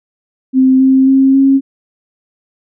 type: tone with pitch steps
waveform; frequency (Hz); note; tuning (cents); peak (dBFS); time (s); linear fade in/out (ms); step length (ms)
sine; 261.2 / 264.5 / 267.9 / 271.3; C4 / C4 / C4 / C#4; -3 / +19 / +41 / -37; -5; 0.53-1.61; 50; 270
effects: none